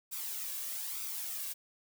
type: noise with flanger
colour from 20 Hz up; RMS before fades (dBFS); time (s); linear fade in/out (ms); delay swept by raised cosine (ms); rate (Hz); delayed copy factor
blue; -39; 0.11-1.54; 20; 0.82 to 1.82; 1.1; +0.5
effects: none